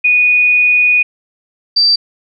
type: tone pair in turn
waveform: sine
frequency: 2470 / 4663 Hz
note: D#7 / D8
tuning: -13 / -13 cents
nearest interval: major seventh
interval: 1100 cents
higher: second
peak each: -7 dBFS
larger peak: neither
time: 0.04-1.03 / 1.76-1.96 s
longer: first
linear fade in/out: 10 ms
effects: none